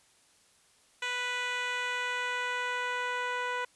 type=tone with band-pass filter sweep; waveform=10% pulse; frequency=493.9 Hz; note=B4; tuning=in tune; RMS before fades=-33 dBFS; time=1.02-3.65 s; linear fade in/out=5 ms; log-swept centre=2500 to 990 Hz; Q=0.77; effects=white hiss -64 dBFS RMS until 3.75 s + resampled to 24000 Hz